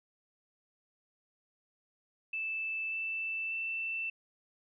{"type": "tone with pitch steps", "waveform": "sine", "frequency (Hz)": [2637, 2652, 2668], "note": ["E7", "E7", "E7"], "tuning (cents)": [0, 10, 20], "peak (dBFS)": -33, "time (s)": [2.33, 4.1], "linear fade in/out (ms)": 5, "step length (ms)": 590, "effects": []}